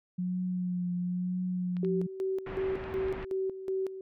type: tone with vibrato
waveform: sine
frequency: 180 Hz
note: F#3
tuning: 47 cents flat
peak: -29 dBFS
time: 0.18-2.07 s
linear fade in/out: 10 ms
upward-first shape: triangle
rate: 1 Hz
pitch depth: 28 cents each way
type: clicks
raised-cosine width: 0.3 ms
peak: -33 dBFS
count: 5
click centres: 1.768 / 1.848 / 2.84 / 3.085 / 3.228 s
type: tone with tremolo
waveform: sine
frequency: 381.3 Hz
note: G4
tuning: 48 cents flat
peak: -28 dBFS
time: 1.83-4.01 s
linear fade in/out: 2 ms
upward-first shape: square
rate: 2.7 Hz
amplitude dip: 70%
type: low-pass noise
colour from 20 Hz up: pink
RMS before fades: -41 dBFS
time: 2.46-3.25 s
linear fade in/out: 5 ms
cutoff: 2400 Hz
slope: 24 dB/octave
effects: none